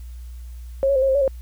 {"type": "tone with pitch steps", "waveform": "sine", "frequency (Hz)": [542, 556, 521, 541, 529, 566, 534], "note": ["C#5", "C#5", "C5", "C#5", "C5", "C#5", "C5"], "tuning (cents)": [-39, 5, -7, -42, 19, 36, 35], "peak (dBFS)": -15, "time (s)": [0.83, 1.278], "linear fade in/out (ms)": 0, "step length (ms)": 64, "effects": ["added 60 Hz sine -33 dBFS peak until 1.41 s", "white hiss -56 dBFS RMS until 1.41 s"]}